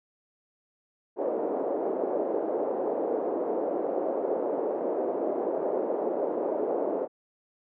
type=band-pass noise; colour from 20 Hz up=white; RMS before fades=-29 dBFS; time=1.16-7.08 s; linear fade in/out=50 ms; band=340 to 580 Hz; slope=24 dB/octave; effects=none